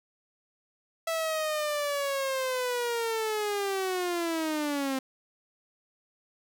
sawtooth linear sweep, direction down, 659.3 to 261.6 Hz, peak -24 dBFS, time 1.07-4.99 s, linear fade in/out 5 ms, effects none

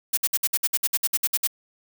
blue noise bursts, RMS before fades -21 dBFS, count 14, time 0.13-1.474 s, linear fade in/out 10 ms, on 44 ms, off 56 ms, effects none

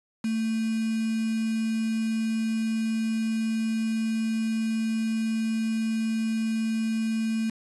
sine tone with quantisation, 222.7 Hz, A3, 21 cents sharp, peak -24 dBFS, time 0.24-7.5 s, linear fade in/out 5 ms, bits 6, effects resampled to 24000 Hz

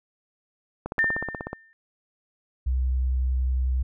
click train, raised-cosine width 1 ms, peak -16 dBFS, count 12, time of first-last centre 0.86-1.531 s, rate 16.4 Hz
sine tone with exponential decay, 1800 Hz, A6, 39 cents sharp, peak -17 dBFS, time 0.99-1.73 s, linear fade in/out 0 ms, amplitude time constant 160 ms
sine tone with vibrato, 63.9 Hz, C2, 40 cents flat, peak -21 dBFS, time 2.66-3.83 s, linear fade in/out 10 ms, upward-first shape triangle, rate 11 Hz, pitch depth 11 cents each way
effects none

